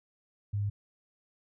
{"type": "tone", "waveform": "sine", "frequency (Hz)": 102.2, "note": "G#2", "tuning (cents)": -27, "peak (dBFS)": -28, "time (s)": [0.53, 0.7], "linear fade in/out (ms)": 10, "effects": []}